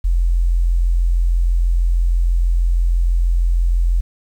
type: tone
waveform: sine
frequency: 43.11 Hz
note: F1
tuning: 22 cents flat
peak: -12 dBFS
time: 0.04-4.01 s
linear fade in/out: 10 ms
effects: 8-bit